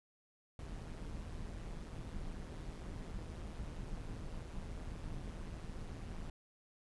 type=noise with amplitude modulation; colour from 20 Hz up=brown; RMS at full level=-42 dBFS; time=0.59-6.3 s; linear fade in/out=2 ms; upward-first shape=sine; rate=162 Hz; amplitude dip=60%; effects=resampled to 24000 Hz